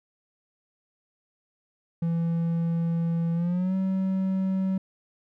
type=tone with pitch glide; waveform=triangle; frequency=167.3 to 189.97 Hz; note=E3 to F#3; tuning=+26 to +46 cents; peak=-21 dBFS; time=2.02-4.78 s; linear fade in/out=5 ms; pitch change=+220 cents; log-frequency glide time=3.34-3.75 s; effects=none